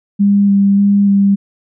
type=tone with vibrato; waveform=sine; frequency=200 Hz; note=G3; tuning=35 cents sharp; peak=-7 dBFS; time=0.19-1.36 s; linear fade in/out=20 ms; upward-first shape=square; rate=1.7 Hz; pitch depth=11 cents each way; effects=none